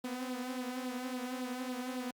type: tone with flanger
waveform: sawtooth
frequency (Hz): 252.3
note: B3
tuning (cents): +37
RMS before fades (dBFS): -39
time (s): 0.04-2.11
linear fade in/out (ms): 5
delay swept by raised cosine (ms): 0.22 to 5.42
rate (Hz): 3.6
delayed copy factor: +0.6
effects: Opus 48 kbps